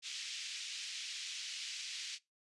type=band-pass noise; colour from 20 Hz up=pink; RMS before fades=-44 dBFS; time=0.02-2.19 s; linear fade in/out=50 ms; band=2500 to 6600 Hz; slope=24 dB/octave; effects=noise-tail reverb RT60 0.2 s tail -21 dB re dry + resampled to 24000 Hz